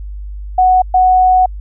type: tone bursts at uneven times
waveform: sine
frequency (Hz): 740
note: F#5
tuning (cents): 0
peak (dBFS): -6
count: 2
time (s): 0.58-0.82 / 0.94-1.46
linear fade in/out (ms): 5
effects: added 50 Hz sine -23 dBFS peak until 1.6 s